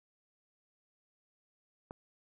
click, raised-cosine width 1 ms, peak -29 dBFS, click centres 1.909 s, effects none

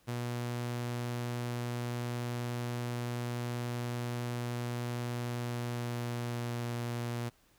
sawtooth tone with pitch glide, 120.7 to 119.24 Hz, B2 to A#2, -39 to +40 cents, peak -30 dBFS, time 0.07-7.3 s, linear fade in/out 20 ms, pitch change -21 cents, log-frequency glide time 5.28-6.78 s, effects pink hiss -67 dBFS RMS until 7.58 s

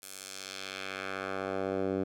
10% pulse tone with band-pass filter sweep, 95.9 Hz, G2, 37 cents flat, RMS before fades -36 dBFS, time 0.02-2.04 s, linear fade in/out 10 ms, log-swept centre 11000 to 320 Hz, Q 1, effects none

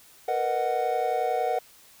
triangle chord, B major seventh, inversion third, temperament just, 463 / 493.9 / 617.4 / 740.8 Hz, A#4 / B4 / D#5 / F#5, -12 / 0 / -14 / +2 cents, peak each -29 / -29 / -30 / -24 dBFS, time 0.28-1.59 s, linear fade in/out 5 ms, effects white hiss -54 dBFS RMS until 2 s

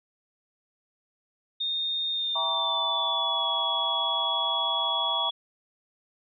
sine tone with pitch glide, 3668 to 3364 Hz, A#7 to G#7, -29 to +22 cents, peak -26 dBFS, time 1.6-5.31 s, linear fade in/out 10 ms, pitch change -149 cents, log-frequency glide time 2.11-3.47 s
sine chord, E diminished seventh, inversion none, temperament just, 659.3 / 791.1 / 949.3 / 1139.2 Hz, E5 / G5 / Bb5 / Db6, 0 / +16 / +31 / +47 cents, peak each -35 / -36 / -31 / -33 dBFS, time 2.35-5.3 s, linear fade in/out 10 ms
effects none

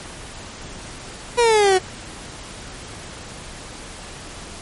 30% pulse exponential sweep, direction down, 490 to 364.7 Hz, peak -10 dBFS, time 1.37-1.79 s, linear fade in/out 20 ms, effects pink hiss -36 dBFS RMS until 4.61 s + MP3 48 kbps

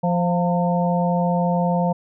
harmonic tone with a mistuned harmonic, 174.61 Hz, F3, in tune, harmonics 1 / 3 / 4 / 5, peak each -19 / -24 / -25 / -26 dBFS, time 0.03-1.93 s, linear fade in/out 10 ms, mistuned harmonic 5, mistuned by +58 cents, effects none

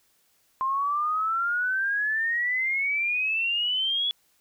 sine exponential sweep, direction up, 1046.5 to 3406 Hz, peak -23 dBFS, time 0.61-4.11 s, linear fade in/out 0 ms, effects white hiss -66 dBFS RMS until 4.4 s

